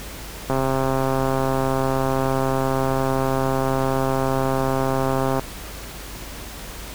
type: click train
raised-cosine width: 1 ms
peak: -8 dBFS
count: 652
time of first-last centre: 0.5-5.395 s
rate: 133 Hz
effects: added 50 Hz sine -38 dBFS peak until 6.94 s + pink hiss -36 dBFS RMS until 6.94 s